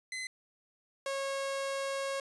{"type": "tone pair in turn", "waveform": "sawtooth", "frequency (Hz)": [2041, 546.7], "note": ["C7", "C#5"], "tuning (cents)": [-44, -24], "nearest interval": "octave + major seventh", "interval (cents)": 2280, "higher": "first", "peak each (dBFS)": [-33, -29], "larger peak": "second", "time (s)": [[0.12, 0.27], [1.06, 2.2]], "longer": "second", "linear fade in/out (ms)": 2, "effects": ["resampled to 24000 Hz"]}